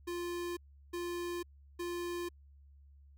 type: tone bursts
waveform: square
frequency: 348.8 Hz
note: F4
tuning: 2 cents flat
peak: -37 dBFS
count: 3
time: 0.07-2.29 s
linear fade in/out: 10 ms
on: 500 ms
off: 360 ms
effects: added 70 Hz sine -56 dBFS peak until 3.17 s